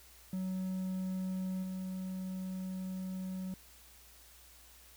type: tone with level steps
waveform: triangle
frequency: 186.8 Hz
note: F#3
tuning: 17 cents sharp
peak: -32 / -35 dBFS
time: 0.33-3.54 s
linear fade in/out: 2 ms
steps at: 1.62 s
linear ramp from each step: 20 ms
effects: added 60 Hz sine -62 dBFS peak until 4.96 s + white hiss -59 dBFS RMS until 4.96 s